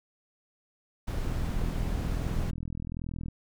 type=noise; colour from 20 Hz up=brown; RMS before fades=-31 dBFS; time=1.07-2.51 s; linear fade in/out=10 ms
type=click train; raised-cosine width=5 ms; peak=-24 dBFS; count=85; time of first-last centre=1.25-3.284 s; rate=41.3 Hz
effects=none